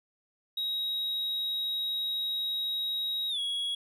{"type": "tone with pitch glide", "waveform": "triangle", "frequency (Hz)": [3807, 3333], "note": ["A#7", "G#7"], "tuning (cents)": [36, 5], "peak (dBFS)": -28, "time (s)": [0.57, 3.75], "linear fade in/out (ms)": 5, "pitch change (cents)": -231, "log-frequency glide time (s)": [3.29, 3.39], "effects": []}